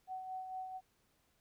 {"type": "tone with tremolo", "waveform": "sine", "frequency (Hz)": 750, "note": "F#5", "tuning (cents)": 23, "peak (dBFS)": -39, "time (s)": [0.07, 0.81], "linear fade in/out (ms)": 50, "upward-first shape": "sine", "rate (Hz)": 4.4, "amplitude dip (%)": 45, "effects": ["pink hiss -75 dBFS RMS until 1.4 s"]}